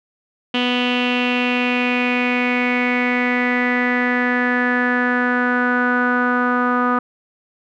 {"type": "tone with low-pass filter sweep", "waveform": "sawtooth", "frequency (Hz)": 246.9, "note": "B3", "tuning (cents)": 0, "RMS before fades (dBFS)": -18, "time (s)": [0.54, 6.99], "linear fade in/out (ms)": 5, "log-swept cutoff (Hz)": [3000, 1300], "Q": 6.6, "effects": []}